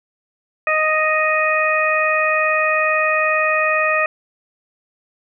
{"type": "harmonic tone", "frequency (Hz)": 622.3, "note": "D#5", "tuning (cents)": 0, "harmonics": [1, 2, 3, 4], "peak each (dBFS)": [-20, -20, -20, -20], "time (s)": [0.67, 4.06], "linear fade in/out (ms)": 2, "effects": []}